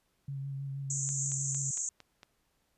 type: tone with vibrato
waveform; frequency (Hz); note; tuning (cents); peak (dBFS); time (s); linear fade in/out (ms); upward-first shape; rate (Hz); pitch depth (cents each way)
sine; 137.6; C#3; -12; -35; 0.28-1.71; 5; triangle; 6.3; 26
type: band-pass noise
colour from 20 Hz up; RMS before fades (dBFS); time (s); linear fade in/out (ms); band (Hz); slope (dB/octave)
white; -35; 0.9-1.89; 2; 6400 to 7600; 96
type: click train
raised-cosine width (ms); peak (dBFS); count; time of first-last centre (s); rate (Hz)
0.2; -32; 6; 1.09-2.232; 4.38
effects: pink hiss -75 dBFS RMS until 2.77 s + resampled to 32000 Hz